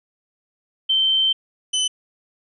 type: tone pair in turn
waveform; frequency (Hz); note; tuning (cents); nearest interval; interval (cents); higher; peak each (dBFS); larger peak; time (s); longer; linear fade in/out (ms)
sine / sawtooth; 3109 / 3026; G7 / F#7; -15 / +38; unison; 47; first; -15; neither; 0.89-1.33 / 1.73-1.88; first; 10
effects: resampled to 24000 Hz